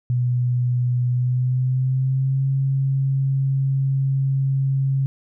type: tone with pitch glide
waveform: sine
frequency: 123.47 to 135.42 Hz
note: B2 to C#3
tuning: 0 to -40 cents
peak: -17 dBFS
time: 0.1-5.06 s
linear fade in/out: 0 ms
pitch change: +160 cents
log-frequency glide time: 1.09-2.46 s
effects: none